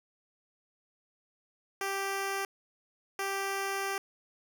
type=tone bursts at uneven times; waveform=10% pulse; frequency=392 Hz; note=G4; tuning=in tune; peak=-23 dBFS; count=2; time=1.81-2.45 / 3.19-3.98 s; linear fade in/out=2 ms; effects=none